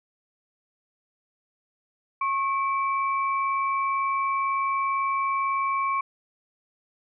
sine tone pair together, 1090.5 / 2312 Hz, C#6 / D7, -29 / -28 cents, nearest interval octave + minor second, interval 1301 cents, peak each -23 / -32 dBFS, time 2.21-6.01 s, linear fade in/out 5 ms, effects none

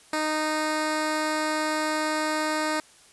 10% pulse tone, 308.8 Hz, D#4, 13 cents flat, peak -16 dBFS, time 0.13-2.8 s, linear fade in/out 2 ms, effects white hiss -54 dBFS RMS until 3.12 s + resampled to 24000 Hz

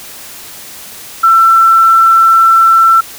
sine tone, 1341 Hz, E6, 29 cents sharp, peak -3 dBFS, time 1.23-3.01 s, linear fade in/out 10 ms, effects white hiss -30 dBFS RMS until 3.18 s

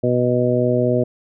harmonic tone, 123.6 Hz, B2, 2 cents sharp, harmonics 1 / 2 / 3 / 4 / 5, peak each -21 / -21 / -21 / -21 / -21 dBFS, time 0.03-1.04 s, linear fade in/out 10 ms, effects none

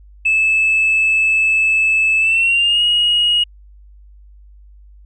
sine tone with pitch glide, 2615 to 2885 Hz, E7 to F#7, -15 to -44 cents, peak -10 dBFS, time 0.25-3.44 s, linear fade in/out 10 ms, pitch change +171 cents, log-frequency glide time 2.19-2.83 s, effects tanh soft clip ceiling -8 dBFS + added 50 Hz sine -40 dBFS peak until 5.05 s

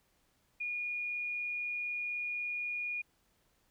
sine tone, 2439 Hz, D#7, 35 cents flat, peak -34 dBFS, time 0.6-3.02 s, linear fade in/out 10 ms, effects pink hiss -73 dBFS RMS until 3.7 s

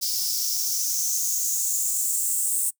blue noise with high-pass filter sweep, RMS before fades -25 dBFS, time 0.01-2.71 s, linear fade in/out 20 ms, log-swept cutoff 5000 to 8500 Hz, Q 5.4, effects noise-tail reverb RT60 0.1 s tail -22 dB re dry

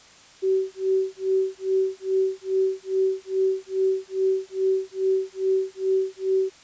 sine tone with tremolo, 381.2 Hz, G4, 48 cents flat, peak -17 dBFS, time 0.42-6.5 s, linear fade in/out 20 ms, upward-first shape sine, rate 2.4 Hz, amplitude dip 100%, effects white hiss -50 dBFS RMS until 6.63 s + resampled to 16000 Hz

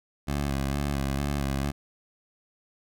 15% pulse tone with vibrato, 69.8 Hz, C#2, 13 cents sharp, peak -20 dBFS, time 0.27-1.72 s, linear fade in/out 20 ms, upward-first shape square, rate 2.2 Hz, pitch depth 38 cents each way, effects none

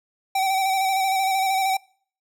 square tone with vibrato, 768 Hz, G5, 36 cents flat, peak -20 dBFS, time 0.35-1.77 s, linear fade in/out 5 ms, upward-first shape square, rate 13 Hz, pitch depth 26 cents each way, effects noise-tail reverb RT60 0.5 s tail -25 dB re dry

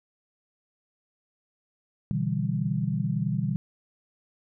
sine chord, E minor seventh, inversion second, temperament equal, 123.47 / 146.83 / 164.81 / 196 Hz, B2 / D3 / E3 / G3, 0 / 0 / 0 / 0 cents, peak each -30 dBFS, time 2.11-3.56 s, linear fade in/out 0 ms, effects none

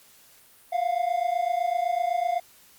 triangle tone pair together, 688 / 715.9 Hz, F5 / F5, -26 / +43 cents, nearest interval minor second, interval 69 cents, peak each -24 dBFS, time 0.72-2.4 s, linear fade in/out 10 ms, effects white hiss -55 dBFS RMS until 2.78 s + Opus 48 kbps

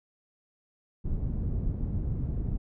pink low-pass noise, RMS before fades -30 dBFS, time 1.04-2.58 s, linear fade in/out 20 ms, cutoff 170 Hz, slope 12 dB/octave, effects none

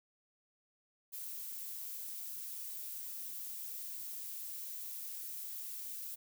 violet noise, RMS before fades -44 dBFS, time 1.12-6.16 s, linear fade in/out 20 ms, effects none

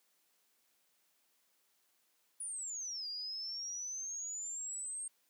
sine exponential two-way sweep, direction down then up, 9910 to 4764 to 8620 Hz, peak -39 dBFS, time 2.4-5.08 s, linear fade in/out 5 ms, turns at 3.08 s, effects white hiss -75 dBFS RMS until 5.29 s + high-pass 200 Hz 12 dB/octave

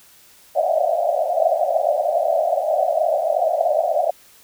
pink band-pass noise, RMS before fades -19 dBFS, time 0.55-4.11 s, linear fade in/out 10 ms, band 580 to 730 Hz, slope 96 dB/octave, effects white hiss -50 dBFS RMS until 4.43 s

